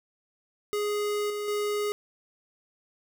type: tone with level steps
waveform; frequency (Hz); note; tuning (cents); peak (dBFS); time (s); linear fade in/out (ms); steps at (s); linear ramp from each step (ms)
square; 415.3; G#4; 0; -27 / -31 / -27; 0.73-1.92; 0; 1.3 / 1.48; 2
effects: none